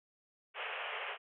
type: band-pass noise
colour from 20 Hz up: white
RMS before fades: -41 dBFS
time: 0.54-1.18 s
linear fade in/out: 50 ms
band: 420 to 3100 Hz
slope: 96 dB/octave
effects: none